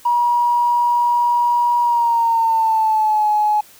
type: tone with pitch glide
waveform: triangle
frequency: 959 to 844.6 Hz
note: A#5 to G#5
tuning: +49 to +29 cents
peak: -9 dBFS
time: 0.05-3.61 s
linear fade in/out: 10 ms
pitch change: -220 cents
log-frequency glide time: 1.81-3.29 s
effects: tanh soft clip ceiling -11 dBFS + white hiss -46 dBFS RMS until 3.79 s